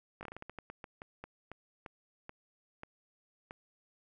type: slowing click train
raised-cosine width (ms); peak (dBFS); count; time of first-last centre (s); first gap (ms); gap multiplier
0.5; -29; 18; 0.21-3.509; 19; 1.25
effects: none